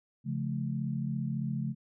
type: chord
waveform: sine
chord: Db augmented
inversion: none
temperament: just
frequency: 138.59 / 173.24 / 216.5 Hz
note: Db3 / F3 / A3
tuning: 0 / -14 / -28 cents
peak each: -33 / -37 / -35 dBFS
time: 0.24-1.75 s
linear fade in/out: 50 ms
effects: none